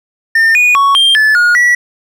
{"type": "tone with pitch steps", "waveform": "triangle", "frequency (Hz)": [1808, 2460, 1113, 3185, 1735, 1437, 1942], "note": ["A6", "D#7", "C#6", "G7", "A6", "F6", "B6"], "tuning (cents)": [47, -20, 7, 27, -25, 49, -30], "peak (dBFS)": -4, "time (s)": [0.35, 1.75], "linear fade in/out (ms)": 5, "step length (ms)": 200, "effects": []}